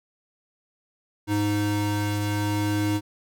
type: tone pair together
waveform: square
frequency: 103.58 / 310.2 Hz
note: G#2 / D#4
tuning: -4 / -5 cents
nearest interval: octave + perfect fifth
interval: 1899 cents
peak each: -26 / -26 dBFS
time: 1.27-3.01 s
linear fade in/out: 50 ms
effects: none